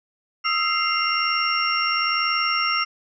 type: tone cluster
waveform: sine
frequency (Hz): 1259 / 1340 / 2100 / 2782 / 5520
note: D#6 / E6 / C7 / F7 / F8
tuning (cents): +20 / +28 / +6 / -7 / -21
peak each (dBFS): -26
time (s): 0.44-2.85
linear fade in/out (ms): 20
effects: none